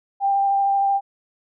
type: tone with vibrato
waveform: sine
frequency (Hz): 792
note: G5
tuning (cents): +18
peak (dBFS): -16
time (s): 0.2-1.01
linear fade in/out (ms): 50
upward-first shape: sine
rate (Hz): 13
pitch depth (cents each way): 11
effects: none

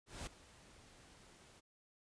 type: noise with ADSR envelope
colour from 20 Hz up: pink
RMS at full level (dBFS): -45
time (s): 0.06-1.61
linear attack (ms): 210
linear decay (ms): 3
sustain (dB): -17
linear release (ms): 26
effects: resampled to 22050 Hz

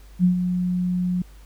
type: tone with ADSR envelope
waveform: sine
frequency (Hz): 180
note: F#3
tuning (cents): -47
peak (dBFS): -12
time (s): 0.19-1.22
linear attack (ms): 50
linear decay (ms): 110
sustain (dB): -8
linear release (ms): 3
effects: added 50 Hz sine -43 dBFS peak until 1.45 s + pink hiss -55 dBFS RMS until 1.45 s

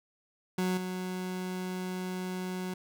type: tone with level steps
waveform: 30% pulse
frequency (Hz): 183.9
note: F#3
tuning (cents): -10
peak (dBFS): -25 / -31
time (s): 0.58-2.74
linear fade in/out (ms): 5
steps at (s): 0.77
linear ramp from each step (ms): 5
effects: none

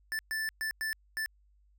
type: tone bursts at uneven times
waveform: square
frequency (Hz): 1760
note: A6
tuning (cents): 0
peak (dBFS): -32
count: 5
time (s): 0.12-0.19 / 0.31-0.49 / 0.61-0.71 / 0.81-0.93 / 1.17-1.26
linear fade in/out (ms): 0
effects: added 50 Hz sine -62 dBFS peak until 1.78 s

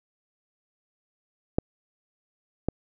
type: clicks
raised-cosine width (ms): 2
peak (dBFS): -8 / -11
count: 2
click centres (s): 1.585 / 2.686
effects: none

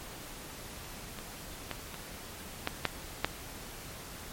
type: clicks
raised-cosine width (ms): 0.3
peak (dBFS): -30 / -24 / -18 / -25 / -13 / -10 / -9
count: 7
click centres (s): 0.844 / 1.188 / 1.713 / 1.943 / 2.674 / 2.853 / 3.246
effects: pink hiss -45 dBFS RMS until 4.32 s + MP3 64 kbps

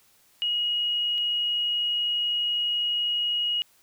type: tone pair in turn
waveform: sine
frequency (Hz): 2892 / 2892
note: F#7 / F#7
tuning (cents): -40 / -40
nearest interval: unison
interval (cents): 0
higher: neither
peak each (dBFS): -23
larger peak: neither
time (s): 0.42-1.18 / 1.18-3.62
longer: second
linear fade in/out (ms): 0
effects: white hiss -61 dBFS RMS until 3.82 s

